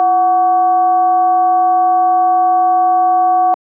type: tone with frequency modulation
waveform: sine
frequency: 736 Hz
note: F#5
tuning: 9 cents flat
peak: -8 dBFS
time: 0-3.54 s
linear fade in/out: 0 ms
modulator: 397 Hz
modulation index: 0.45
effects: high-pass 400 Hz 12 dB/octave